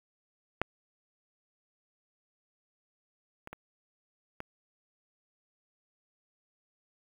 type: clicks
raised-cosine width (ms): 0.5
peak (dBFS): -12 / -27 / -27 / -23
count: 4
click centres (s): 0.616 / 3.474 / 3.53 / 4.404
effects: 8-bit